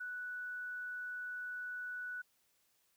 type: tone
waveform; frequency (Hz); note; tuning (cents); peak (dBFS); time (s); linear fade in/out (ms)
sine; 1480; F#6; 0; -40; 0-2.22; 10
effects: white hiss -75 dBFS RMS until 2.96 s